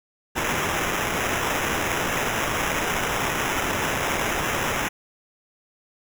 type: noise with sample-and-hold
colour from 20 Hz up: white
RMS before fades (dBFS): -25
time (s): 0.35-4.89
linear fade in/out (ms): 20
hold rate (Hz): 4410
effects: none